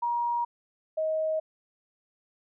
sine tone pair in turn, 950 / 630.4 Hz, A#5 / D#5, +33 / +23 cents, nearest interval perfect fifth, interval 710 cents, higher first, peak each -25 dBFS, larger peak neither, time 0.02-0.45 / 0.97-1.4 s, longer neither, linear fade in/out 10 ms, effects none

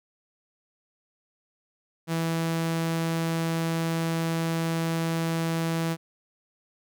sawtooth tone, 164.5 Hz, E3, 3 cents flat, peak -21 dBFS, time 2.07-5.97 s, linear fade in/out 50 ms, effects none

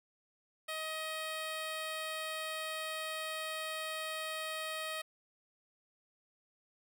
10% pulse tone, 630 Hz, D#5, 21 cents sharp, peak -29 dBFS, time 0.68-5.02 s, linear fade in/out 10 ms, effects none

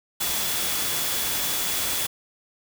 sine tone in noise, 3412 Hz, G#7, 46 cents sharp, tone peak -35 dBFS, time 0.2-2.07 s, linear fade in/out 10 ms, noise white, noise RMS -26 dBFS, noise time 0.2-2.07 s, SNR -12 dB, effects none

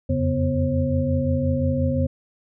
sine tone cluster, 84.4 / 90.1 / 139.2 / 248.3 / 537 Hz, E2 / F#2 / C#3 / B3 / C5, +41 / -45 / +8 / +9 / +45 cents, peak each -26 / -26 / -25 / -24 / -26 dBFS, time 0.09-2.07 s, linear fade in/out 10 ms, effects none

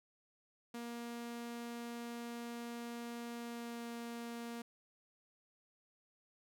sawtooth tone with pitch glide, 236.2 to 234.7 Hz, A#3 to A#3, +23 to +12 cents, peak -39 dBFS, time 0.74-4.62 s, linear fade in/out 5 ms, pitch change -11 cents, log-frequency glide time 3.34-3.86 s, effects none

